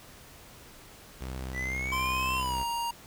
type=tone; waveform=sawtooth; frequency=64.7 Hz; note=C2; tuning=19 cents flat; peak=-31 dBFS; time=1.2-2.64 s; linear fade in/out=20 ms
type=exponential sweep; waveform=triangle; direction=up; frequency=1948 to 2800 Hz; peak=-30 dBFS; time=1.53-2.44 s; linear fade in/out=50 ms
type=tone with pitch glide; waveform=square; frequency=1040 to 937.3 Hz; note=C6 to A#5; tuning=-11 to +9 cents; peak=-30 dBFS; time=1.92-2.91 s; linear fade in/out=5 ms; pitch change=-180 cents; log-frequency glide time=2.35-2.58 s
effects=pink hiss -51 dBFS RMS until 3.06 s